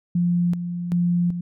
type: tone with tremolo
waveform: sine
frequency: 174.61 Hz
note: F3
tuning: in tune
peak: -17 dBFS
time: 0.15-1.41 s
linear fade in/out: 5 ms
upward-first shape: square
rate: 1.3 Hz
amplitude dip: 60%
effects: none